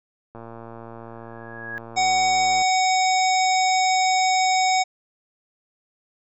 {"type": "click train", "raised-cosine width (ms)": 1, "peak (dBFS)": -25, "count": 262, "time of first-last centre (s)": [0.35, 2.62], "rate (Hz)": 115}
{"type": "tone with exponential growth", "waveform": "sine", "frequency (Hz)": 1661.2, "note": "G#6", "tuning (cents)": 0, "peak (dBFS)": -27, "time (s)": [0.99, 1.78], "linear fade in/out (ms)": 0, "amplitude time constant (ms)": 170}
{"type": "harmonic tone", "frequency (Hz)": 749, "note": "F#5", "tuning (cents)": 21, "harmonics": [1, 3, 5, 7, 9, 10], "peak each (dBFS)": [-18, -25, -30, -29, -32, -33], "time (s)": [1.96, 4.84], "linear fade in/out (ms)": 20}
{"effects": []}